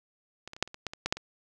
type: clicks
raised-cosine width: 0.2 ms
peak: -24 / -25 / -28 / -7 / -29 / -25 / -15 / -22 / -12 / -8 / -23 dBFS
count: 11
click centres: 0.476 / 0.534 / 0.565 / 0.626 / 0.676 / 0.744 / 0.867 / 0.935 / 1.06 / 1.125 / 1.17 s
effects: none